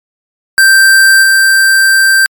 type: tone with level steps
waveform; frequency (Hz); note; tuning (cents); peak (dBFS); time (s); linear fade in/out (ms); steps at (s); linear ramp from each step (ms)
square; 1568; G6; 0; -3 / -5; 0.58-2.26; 0; 1.22; 20
effects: MP3 96 kbps